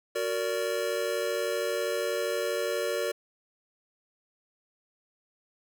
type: chord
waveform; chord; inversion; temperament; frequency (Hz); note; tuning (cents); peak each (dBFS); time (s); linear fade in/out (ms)
square; Gb augmented; none; just; 370 / 462.5 / 578.1; Gb4 / Bb4 / D5; 0 / -14 / -27; -35 / -32 / -32; 0.15-3.12; 10
effects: none